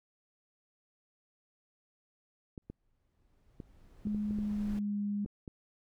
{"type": "clicks", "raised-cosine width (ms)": 3, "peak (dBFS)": -30, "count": 9, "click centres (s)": [2.578, 2.7, 3.602, 4.071, 4.147, 4.309, 4.387, 5.26, 5.478]}
{"type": "noise with exponential growth", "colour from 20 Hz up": "brown", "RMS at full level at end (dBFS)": -41, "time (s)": [2.62, 4.79], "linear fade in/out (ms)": 1, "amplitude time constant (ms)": 470}
{"type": "tone with pitch glide", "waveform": "sine", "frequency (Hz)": [209.2, 204.4], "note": ["G#3", "G#3"], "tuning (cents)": [13, -27], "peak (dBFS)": -31, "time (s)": [4.05, 5.25], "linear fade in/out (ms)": 5, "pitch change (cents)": -40, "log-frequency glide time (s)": [4.35, 5.01]}
{"effects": []}